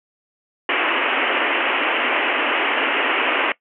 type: band-pass noise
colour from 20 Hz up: white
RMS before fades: -20 dBFS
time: 0.69-3.52 s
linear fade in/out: 2 ms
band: 250 to 3000 Hz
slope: 96 dB/octave
effects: noise-tail reverb RT60 0.1 s tail -20 dB re dry